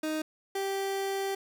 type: tone pair in turn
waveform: 30% pulse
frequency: 311.1 / 390.8 Hz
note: D#4 / G4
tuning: 0 / -5 cents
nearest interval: major third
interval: 395 cents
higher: second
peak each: -27 dBFS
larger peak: neither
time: 0.03-0.22 / 0.55-1.35 s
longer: second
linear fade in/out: 5 ms
effects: none